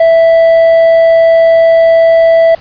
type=tone with hard clipping; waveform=sine; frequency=659.3 Hz; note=E5; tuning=in tune; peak=-4 dBFS; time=0-2.55 s; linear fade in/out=5 ms; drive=3 dB; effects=pink hiss -36 dBFS RMS until 2.6 s + resampled to 11025 Hz